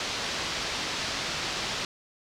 white low-pass noise, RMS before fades -32 dBFS, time 0-1.85 s, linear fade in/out 2 ms, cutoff 5400 Hz, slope 24 dB/octave, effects none

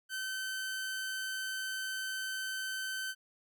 sawtooth tone, 1536 Hz, G6, 36 cents flat, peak -32 dBFS, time 0.09-3.15 s, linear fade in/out 50 ms, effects none

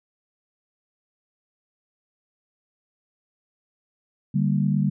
sine chord, G minor, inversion second, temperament equal, 146.83 / 196 / 233.1 Hz, D3 / G3 / Bb3, 0 / 0 / 0 cents, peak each -22 / -22 / -28 dBFS, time 4.34-4.9 s, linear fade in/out 10 ms, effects none

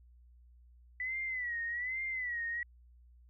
sine tone with vibrato, 1975.5 Hz, B6, in tune, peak -34 dBFS, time 1-2.63 s, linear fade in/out 2 ms, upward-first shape sine, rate 1.2 Hz, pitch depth 110 cents each way, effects added 60 Hz sine -57 dBFS peak until 3.29 s

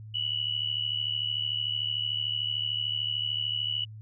sine tone with amplitude modulation, 2944 Hz, F#7, 9 cents flat, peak -24 dBFS, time 0.14-3.85 s, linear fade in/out 10 ms, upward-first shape sine, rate 73.4 Hz, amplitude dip 80%, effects added 108 Hz sine -41 dBFS peak until 4.01 s

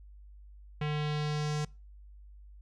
square tone with low-pass filter sweep, 150 Hz, D3, 37 cents sharp, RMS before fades -32 dBFS, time 0.81-1.65 s, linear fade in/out 5 ms, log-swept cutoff 2800 to 6800 Hz, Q 1.9, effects noise-tail reverb RT60 0.3 s tail -23 dB re dry + added 50 Hz sine -49 dBFS peak until 2.61 s

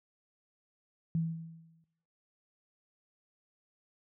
sine tone with exponential decay, 163.8 Hz, E3, 11 cents flat, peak -26 dBFS, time 1.15-1.84 s, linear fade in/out 0 ms, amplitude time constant 150 ms, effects noise-tail reverb RT60 0.9 s tail -17 dB re dry + high-pass 60 Hz 12 dB/octave

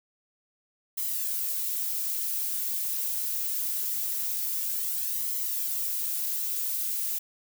violet noise with flanger, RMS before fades -30 dBFS, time 0.97-7.19 s, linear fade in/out 10 ms, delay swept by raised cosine 0.97 to 6.07 ms, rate 0.23 Hz, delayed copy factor +0.55, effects none

